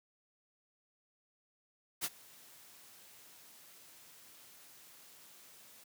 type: noise with ADSR envelope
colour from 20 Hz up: white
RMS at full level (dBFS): -34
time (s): 2.01-5.84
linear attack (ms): 34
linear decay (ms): 43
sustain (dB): -24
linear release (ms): 7
effects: high-pass 100 Hz 12 dB/octave